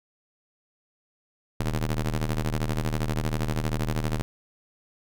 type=ring-modulated tone; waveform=sawtooth; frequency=77.2 Hz; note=D#2; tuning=13 cents flat; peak=-18 dBFS; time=1.6-4.22 s; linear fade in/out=0 ms; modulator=44.9 Hz; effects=none